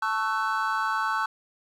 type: chord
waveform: triangle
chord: F# minor seventh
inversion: first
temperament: equal with one note detuned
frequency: 880 / 1108.7 / 1318.5 / 1508.5 Hz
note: A5 / C#6 / E6 / F#6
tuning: 0 / 0 / 0 / +33 cents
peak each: -28 dBFS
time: 0.02-1.26 s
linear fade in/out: 5 ms
effects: none